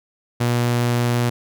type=tone; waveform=sawtooth; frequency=120.4 Hz; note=B2; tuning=44 cents flat; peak=-13 dBFS; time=0.4-1.3 s; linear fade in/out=10 ms; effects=none